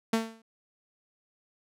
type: tone with exponential decay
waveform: sawtooth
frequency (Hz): 224.9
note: A3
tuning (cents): +38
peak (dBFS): -17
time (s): 0.13-0.42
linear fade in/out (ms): 5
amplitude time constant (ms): 63
effects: low-pass 11000 Hz 12 dB/octave